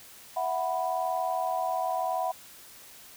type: chord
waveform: sine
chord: E suspended second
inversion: none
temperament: equal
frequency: 659.3 / 740 / 987.8 Hz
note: E5 / F#5 / B5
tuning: 0 / 0 / 0 cents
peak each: -32 / -29 / -33 dBFS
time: 0.36-2.32 s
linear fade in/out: 10 ms
effects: white hiss -50 dBFS RMS until 3.16 s